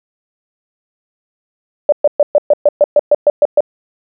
sine tone bursts, 587.3 Hz, D5, in tune, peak -4 dBFS, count 12, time 1.89-3.606 s, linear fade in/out 2 ms, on 33 ms, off 120 ms, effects none

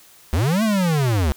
square linear two-way sweep, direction up then down, 67.3 to 226.7 to 67.3 Hz, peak -17 dBFS, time 0.33-1.32 s, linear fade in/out 0 ms, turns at 0.63 s, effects white hiss -49 dBFS RMS until 1.36 s

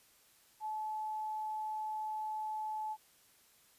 sine tone, 863 Hz, A5, 34 cents flat, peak -36 dBFS, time 0.6-2.97 s, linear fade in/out 50 ms, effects white hiss -66 dBFS RMS until 3.78 s + resampled to 32000 Hz

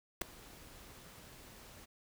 pink noise with ADSR envelope, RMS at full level -31 dBFS, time 0.21-1.86 s, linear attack 7 ms, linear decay 4 ms, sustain -24 dB, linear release 19 ms, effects none

